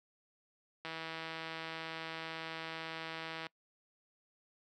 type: click train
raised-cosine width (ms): 0.3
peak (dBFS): -26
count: 425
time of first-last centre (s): 0.85-3.467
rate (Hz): 162
effects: noise-tail reverb RT60 0.1 s tail -25 dB re dry + high-pass 150 Hz 12 dB/octave